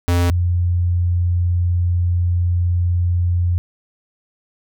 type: tone pair in turn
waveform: square / sine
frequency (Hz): 87.31 / 87.92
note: F2 / F2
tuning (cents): 0 / +12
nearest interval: unison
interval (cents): 12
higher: second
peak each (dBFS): -14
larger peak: neither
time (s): 0.08-0.3 / 0.3-3.58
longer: second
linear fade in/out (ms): 0
effects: none